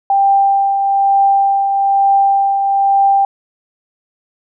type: tone with tremolo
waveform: sine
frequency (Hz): 790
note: G5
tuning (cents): +13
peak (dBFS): -7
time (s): 0.1-3.25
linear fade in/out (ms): 2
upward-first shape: triangle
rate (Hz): 1.1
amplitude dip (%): 45
effects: none